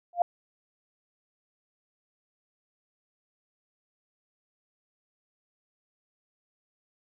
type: tone with exponential growth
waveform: sine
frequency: 698.5 Hz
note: F5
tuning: in tune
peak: -15 dBFS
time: 0.13-0.22 s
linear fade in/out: 2 ms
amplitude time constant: 19 ms
effects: none